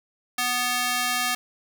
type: tone with high-pass filter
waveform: square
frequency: 246.9 Hz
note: B3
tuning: in tune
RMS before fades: -25 dBFS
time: 0.38-1.35 s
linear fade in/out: 5 ms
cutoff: 1200 Hz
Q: 0.65
effects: none